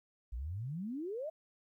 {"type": "exponential sweep", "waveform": "sine", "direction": "up", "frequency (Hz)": [53.4, 659.3], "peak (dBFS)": -37, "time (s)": [0.32, 1.3], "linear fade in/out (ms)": 10, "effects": ["13-bit"]}